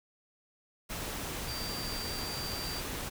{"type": "tone in noise", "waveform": "sine", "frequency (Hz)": 4698, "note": "D8", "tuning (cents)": 0, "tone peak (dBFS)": -39, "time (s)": [1.47, 2.81], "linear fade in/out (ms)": 20, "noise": "pink", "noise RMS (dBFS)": -38, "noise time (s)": [0.89, 3.1], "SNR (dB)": -4, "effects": []}